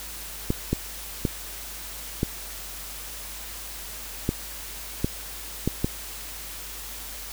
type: clicks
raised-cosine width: 3 ms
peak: -9 dBFS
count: 8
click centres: 0.504 / 0.73 / 1.252 / 2.231 / 4.291 / 5.045 / 5.676 / 5.845 s
effects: added 50 Hz sine -43 dBFS peak until 7.32 s + white hiss -38 dBFS RMS until 7.32 s